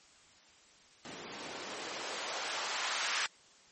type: noise with band-pass filter sweep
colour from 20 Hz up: blue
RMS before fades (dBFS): -38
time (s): 1.05-3.26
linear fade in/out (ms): 0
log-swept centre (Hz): 210 to 1400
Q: 1
effects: white hiss -61 dBFS RMS until 3.71 s + MP3 32 kbps